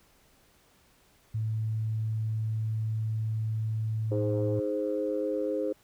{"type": "tone", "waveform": "sine", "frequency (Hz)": 110, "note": "A2", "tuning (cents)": 0, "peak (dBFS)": -27, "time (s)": [1.34, 4.6], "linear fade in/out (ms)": 10}
{"type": "chord", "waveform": "sine", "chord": "Ab major", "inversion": "second", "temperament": "equal", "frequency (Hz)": [311.1, 415.3, 523.3], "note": ["Eb4", "Ab4", "C5"], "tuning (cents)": [0, 0, 0], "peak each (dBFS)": [-32, -32, -30], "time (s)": [4.11, 5.73], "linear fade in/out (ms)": 10}
{"effects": ["tanh soft clip ceiling -18 dBFS", "pink hiss -63 dBFS RMS until 5.83 s"]}